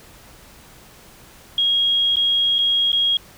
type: tone with dropouts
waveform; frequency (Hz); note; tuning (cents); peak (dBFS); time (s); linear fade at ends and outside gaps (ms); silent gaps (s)
sine; 3280; G#7; -22; -15; 1.58-3.17; 2; 2.158-2.168 / 2.584-2.588 / 2.919-2.929
effects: pink hiss -46 dBFS RMS until 3.37 s